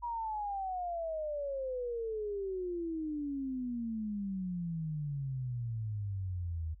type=exponential sweep; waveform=sine; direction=down; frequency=966 to 77.78 Hz; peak=-34 dBFS; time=0.02-6.75 s; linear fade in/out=20 ms; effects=added 50 Hz sine -53 dBFS peak until 6.8 s